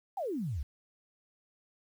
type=exponential sweep; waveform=sine; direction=down; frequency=838 to 60.7 Hz; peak=-32 dBFS; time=0.17-0.63 s; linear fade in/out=5 ms; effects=10-bit